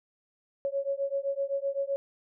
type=beating tone pair; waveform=sine; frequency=550 / 557.8 Hz; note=C#5 / C#5; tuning=-14 / +11 cents; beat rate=7.8 Hz; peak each=-31 dBFS; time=0.65-1.96 s; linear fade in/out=0 ms; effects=none